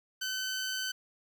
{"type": "tone", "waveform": "15% pulse", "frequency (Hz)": 1523, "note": "F#6", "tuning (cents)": 50, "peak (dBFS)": -26, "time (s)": [0.21, 0.92], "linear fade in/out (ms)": 10, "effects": []}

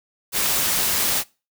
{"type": "noise", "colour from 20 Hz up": "white", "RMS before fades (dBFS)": -21, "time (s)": [0.32, 1.24], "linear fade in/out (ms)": 50, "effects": ["noise-tail reverb RT60 0.3 s tail -23 dB re dry"]}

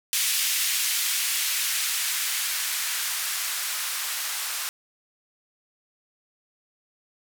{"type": "noise with band-pass filter sweep", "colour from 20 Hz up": "violet", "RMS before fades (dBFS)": -27, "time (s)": [0.13, 4.69], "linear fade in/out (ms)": 0, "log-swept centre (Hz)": [2400, 1100], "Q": 0.96, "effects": []}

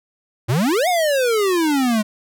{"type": "exponential two-way sweep", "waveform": "square", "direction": "up then down", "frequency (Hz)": [105.5, 746, 207], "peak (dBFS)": -16, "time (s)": [0.48, 2.03], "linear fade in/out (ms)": 20, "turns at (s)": 0.88, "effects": []}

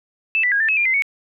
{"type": "tone with pitch steps", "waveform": "sine", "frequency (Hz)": [2634, 1975, 1637, 1779, 2576, 2399, 2066, 2224], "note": ["E7", "B6", "G#6", "A6", "E7", "D7", "C7", "C#7"], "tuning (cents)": [-2, 0, -25, 19, -41, 36, -22, 5], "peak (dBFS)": -15, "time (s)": [0.35, 1.022], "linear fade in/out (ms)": 0, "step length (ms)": 84, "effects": []}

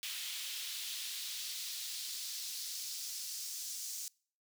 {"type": "noise with high-pass filter sweep", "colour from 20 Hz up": "pink", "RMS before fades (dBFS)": -42, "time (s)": [0.03, 4.08], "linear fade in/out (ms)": 0, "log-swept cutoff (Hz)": [3000, 6000], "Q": 1.7, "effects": ["noise-tail reverb RT60 0.5 s tail -26 dB re dry"]}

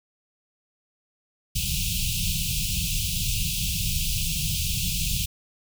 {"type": "band-stop noise", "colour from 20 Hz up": "pink", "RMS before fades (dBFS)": -26, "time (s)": [1.55, 5.26], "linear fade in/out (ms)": 10, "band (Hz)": [190, 2500], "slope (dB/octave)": 96, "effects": []}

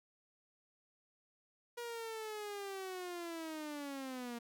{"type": "linear sweep", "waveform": "sawtooth", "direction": "down", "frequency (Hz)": [480, 233.1], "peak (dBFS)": -38, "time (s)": [1.77, 4.39], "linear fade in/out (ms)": 10, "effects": []}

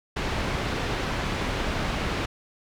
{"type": "low-pass noise", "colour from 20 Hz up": "pink", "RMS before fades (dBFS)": -28, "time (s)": [0.16, 2.26], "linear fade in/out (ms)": 10, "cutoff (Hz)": 3500, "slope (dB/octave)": 12, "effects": []}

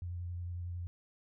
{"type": "tone with vibrato", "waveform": "sine", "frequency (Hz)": 87.7, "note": "F2", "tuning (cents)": 8, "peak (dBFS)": -37, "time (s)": [0.02, 0.87], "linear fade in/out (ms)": 0, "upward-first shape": "triangle", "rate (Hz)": 11, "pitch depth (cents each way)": 26, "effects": []}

